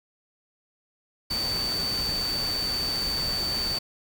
sine tone in noise, 4563 Hz, C#8, 49 cents sharp, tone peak -26 dBFS, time 1.3-3.79 s, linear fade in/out 10 ms, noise pink, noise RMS -34 dBFS, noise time 1.3-3.79 s, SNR +5 dB, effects none

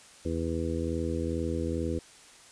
harmonic tone, 82.3 Hz, E2, 2 cents flat, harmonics 1 / 2 / 3 / 4 / 5 / 6, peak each -33 / -38 / -35 / -34 / -38 / -36 dBFS, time 0.25-1.99 s, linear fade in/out 5 ms, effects white hiss -53 dBFS RMS until 2.51 s + resampled to 22050 Hz

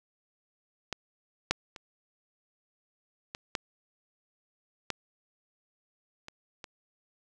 clicks, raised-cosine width 0.2 ms, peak -15 / -7 / -26 / -20 / -12 / -13 / -25 / -24 dBFS, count 8, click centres 0.927 / 1.51 / 1.762 / 3.349 / 3.552 / 4.903 / 6.284 / 6.642 s, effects none

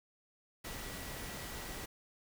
sine tone in noise, 1939 Hz, B6, 32 cents flat, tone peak -54 dBFS, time 0.64-1.86 s, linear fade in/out 10 ms, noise pink, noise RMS -44 dBFS, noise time 0.64-1.86 s, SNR -13 dB, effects none

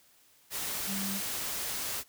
sine tone in noise, 196 Hz, G3, in tune, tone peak -35 dBFS, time 0.86-1.21 s, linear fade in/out 50 ms, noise white, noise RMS -35 dBFS, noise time 0.5-2.04 s, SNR -3 dB, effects white hiss -63 dBFS RMS until 2.08 s

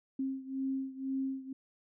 sine beating tone pair, 266.5 / 268.5 Hz, C4 / C4, +32 / +45 cents, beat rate 2 Hz, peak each -35 / -38 dBFS, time 0.19-1.53 s, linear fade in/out 5 ms, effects none

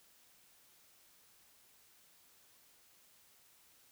silence, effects white hiss -66 dBFS RMS until 3.91 s

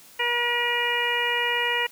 harmonic tone, 479.4 Hz, A#4, 48 cents sharp, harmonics 1 / 2 / 3 / 4 / 5 / 6, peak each -31 / -29 / -35 / -26 / -29 / -28 dBFS, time 0.19-1.87 s, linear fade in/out 10 ms, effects white hiss -50 dBFS RMS until 1.91 s

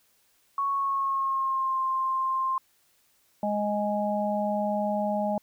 sine tone with pitch glide, 1108.7 to 1053.8 Hz, C#6 to C6, 0 to +12 cents, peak -24 dBFS, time 0.58-2.58 s, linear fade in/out 2 ms, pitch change -88 cents, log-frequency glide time 0.69-1.79 s
harmonic tone, 207.7 Hz, G#3, in tune, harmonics 1 / 3 / 4, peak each -29 / -28 / -30 dBFS, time 3.43-5.38 s, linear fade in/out 2 ms
effects white hiss -66 dBFS RMS until 5.42 s

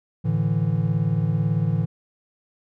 triangle chord, A suspended fourth, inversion none, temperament equal, 110 / 146.83 / 164.81 Hz, A2 / D3 / E3, 0 / 0 / 0 cents, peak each -22 / -22 / -21 dBFS, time 0.24-1.86 s, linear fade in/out 20 ms, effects none

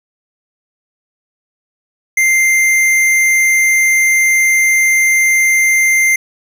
sine tone with tanh clipping, 2093 Hz, C7, in tune, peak -10 dBFS, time 2.17-6.16 s, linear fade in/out 5 ms, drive 17 dB, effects none

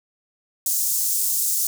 pink high-pass noise, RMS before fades -22 dBFS, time 0.66-1.67 s, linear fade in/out 2 ms, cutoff 6600 Hz, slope 24 dB/octave, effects none

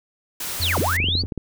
white noise, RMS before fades -29 dBFS, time 0.4-0.97 s, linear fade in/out 5 ms
triangle tone, 87.31 Hz, F2, in tune, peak -22 dBFS, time 0.6-1.26 s, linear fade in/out 0 ms
sine linear two-way sweep, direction down then up, 4700 to 92.5 to 4700 Hz, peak -20 dBFS, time 0.61-1.23 s, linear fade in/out 20 ms, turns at 0.79 s
clicks, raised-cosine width 3 ms, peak -15 dBFS, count 7, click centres 1.002 / 1.042 / 1.086 / 1.153 / 1.237 / 1.322 / 1.377 s
effects none

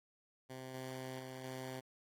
10% pulse tone with level steps, 130 Hz, C3, 11 cents flat, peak -38 / -35 / -38 / -35 dBFS, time 0.49-1.81 s, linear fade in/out 20 ms, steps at 0.74 / 1.19 / 1.44 s, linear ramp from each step 5 ms, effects AAC 48 kbps

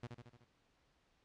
sawtooth tone with echo, 120.1 Hz, B2, 48 cents flat, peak -39 dBFS, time 0.03-0.07 s, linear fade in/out 5 ms, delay 75 ms, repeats 5, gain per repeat -4 dB, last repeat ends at 0.445 s, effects pink hiss -75 dBFS RMS until 1.24 s + low-pass 5000 Hz 12 dB/octave

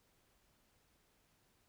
silence, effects pink hiss -74 dBFS RMS until 1.68 s

